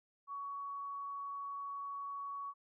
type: tone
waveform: sine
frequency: 1122 Hz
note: C#6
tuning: 21 cents sharp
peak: -40 dBFS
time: 0.27-2.54 s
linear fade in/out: 50 ms
effects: none